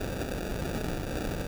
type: noise with sample-and-hold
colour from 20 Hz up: pink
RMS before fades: -33 dBFS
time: 0-1.47 s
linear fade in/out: 5 ms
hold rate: 1050 Hz
effects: none